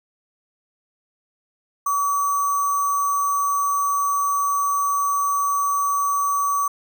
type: tone with sample-and-hold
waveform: sine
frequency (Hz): 1138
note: C#6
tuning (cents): +45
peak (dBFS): -18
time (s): 1.86-6.68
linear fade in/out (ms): 5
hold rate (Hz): 7350
effects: none